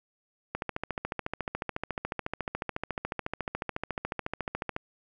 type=click train; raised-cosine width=0.5 ms; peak=-16 dBFS; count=60; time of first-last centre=0.55-4.764 s; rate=14 Hz; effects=none